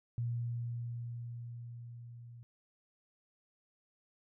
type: tone with level ramp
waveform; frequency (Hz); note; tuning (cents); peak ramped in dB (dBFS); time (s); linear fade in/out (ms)
sine; 118.7; A#2; +32; -32 to -49; 0.18-2.43; 0
effects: none